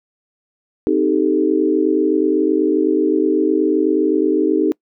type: chord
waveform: sine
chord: A half-diminished seventh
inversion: first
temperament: equal with one note detuned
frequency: 261.6 / 312.6 / 392 / 440 Hz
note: C4 / Eb4 / G4 / A4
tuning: 0 / +8 / 0 / 0 cents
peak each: -22 / -16 / -18 / -20 dBFS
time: 0.87-4.72 s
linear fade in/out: 0 ms
effects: noise-tail reverb RT60 0.1 s tail -25 dB re dry